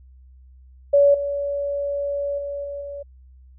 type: tone with level steps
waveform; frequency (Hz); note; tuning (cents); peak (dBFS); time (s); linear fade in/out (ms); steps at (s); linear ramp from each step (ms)
sine; 568; C#5; +42; -11 / -22 / -26 / -28 / -30; 0.93-3.03; 10; 1.14 / 2.38 / 2.64 / 2.81; 5
effects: added 64 Hz sine -45 dBFS peak until 3.58 s